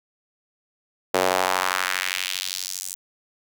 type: tone with high-pass filter sweep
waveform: sawtooth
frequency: 92.5 Hz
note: F#2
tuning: in tune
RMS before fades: -25 dBFS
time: 1.14-2.95 s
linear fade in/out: 5 ms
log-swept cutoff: 480 to 8100 Hz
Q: 1.6
effects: none